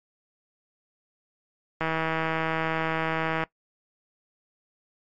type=click train; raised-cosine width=0.5 ms; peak=-12 dBFS; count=263; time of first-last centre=1.81-3.437 s; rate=161 Hz; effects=noise-tail reverb RT60 0.1 s tail -20 dB re dry + MP3 64 kbps